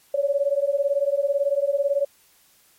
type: beating tone pair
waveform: sine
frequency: 554.4 / 572.4 Hz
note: C#5 / D5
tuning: 0 / -45 cents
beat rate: 18 Hz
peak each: -22 dBFS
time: 0.14-2.05 s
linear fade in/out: 5 ms
effects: white hiss -58 dBFS RMS until 2.78 s + MP3 64 kbps